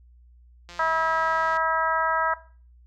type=click train; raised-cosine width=0.2 ms; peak=-26 dBFS; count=154; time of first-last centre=0.69-1.569 s; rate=174 Hz
type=harmonic tone; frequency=323 Hz; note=E4; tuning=35 cents flat; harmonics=2 / 3 / 4 / 5 / 6; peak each=-29 / -25 / -25 / -28 / -35 dBFS; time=0.79-2.34 s; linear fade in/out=5 ms
effects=noise-tail reverb RT60 0.4 s tail -17 dB re dry + added 60 Hz sine -50 dBFS peak until 2.86 s